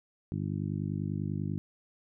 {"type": "harmonic tone", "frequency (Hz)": 50.1, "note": "G1", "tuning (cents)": 38, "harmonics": [2, 3, 4, 5, 6, 7], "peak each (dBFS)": [-36, -34, -37, -43, -41, -47], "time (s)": [0.32, 1.58], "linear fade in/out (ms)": 0, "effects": []}